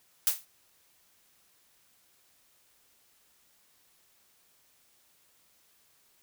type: noise with exponential decay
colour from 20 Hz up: blue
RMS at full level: -21 dBFS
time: 0.27-0.45 s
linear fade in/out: 1 ms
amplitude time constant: 37 ms
effects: white hiss -66 dBFS RMS until 6.22 s